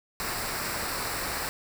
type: noise with comb filter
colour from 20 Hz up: pink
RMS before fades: -32 dBFS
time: 0.2-1.49 s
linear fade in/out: 0 ms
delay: 0.31 ms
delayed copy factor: -0.6
effects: none